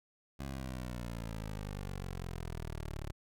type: exponential sweep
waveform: 15% pulse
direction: down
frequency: 69.3 to 35.36 Hz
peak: -33 dBFS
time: 0.39-3.12 s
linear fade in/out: 10 ms
effects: none